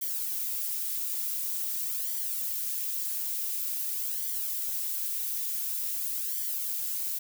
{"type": "noise with flanger", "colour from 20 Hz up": "violet", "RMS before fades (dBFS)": -32, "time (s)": [0.01, 7.19], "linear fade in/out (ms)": 10, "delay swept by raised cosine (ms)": [0.75, 4.65], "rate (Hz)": 0.47, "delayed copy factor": -0.7, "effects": []}